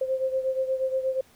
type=beating tone pair; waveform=sine; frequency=523.3 / 531.7 Hz; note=C5 / C5; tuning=0 / +28 cents; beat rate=8.4 Hz; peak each=-25 / -30 dBFS; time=0.01-1.21 s; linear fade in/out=5 ms; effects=pink hiss -58 dBFS RMS until 1.35 s